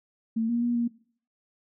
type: tone with pitch steps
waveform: sine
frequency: 225.7 / 236.6 / 239.7 / 236.2 Hz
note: A3 / A#3 / A#3 / A#3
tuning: +44 / +26 / +48 / +23 cents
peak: -23 dBFS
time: 0.36-0.88 s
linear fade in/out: 10 ms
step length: 130 ms
effects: noise-tail reverb RT60 0.5 s tail -19 dB re dry